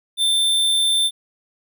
square tone, 3561 Hz, A7, 20 cents sharp, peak -16 dBFS, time 0.17-1.11 s, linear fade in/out 50 ms, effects none

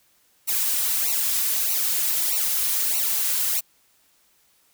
blue noise with flanger, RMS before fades -23 dBFS, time 0.47-3.61 s, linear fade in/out 20 ms, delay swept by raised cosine 0.59 to 3.89 ms, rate 1.6 Hz, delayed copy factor -0.9, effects white hiss -62 dBFS RMS until 4.73 s

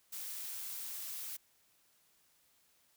blue noise, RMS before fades -43 dBFS, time 0.12-1.37 s, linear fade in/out 10 ms, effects white hiss -71 dBFS RMS until 2.96 s

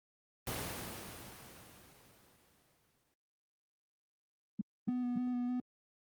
pink noise with exponential decay, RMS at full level -37 dBFS, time 0.47-3.14 s, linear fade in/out 1 ms, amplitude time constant 580 ms
sine tone bursts, 207.8 Hz, G#3, 1 cent sharp, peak -31 dBFS, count 3, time 4.59-5.179 s, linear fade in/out 5 ms, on 23 ms, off 260 ms
triangle tone with vibrato, 246.9 Hz, B3, in tune, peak -31 dBFS, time 4.88-5.6 s, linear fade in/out 2 ms, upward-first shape square, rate 3.3 Hz, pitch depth 15 cents each way
effects high-pass 80 Hz 12 dB/octave + Opus 24 kbps

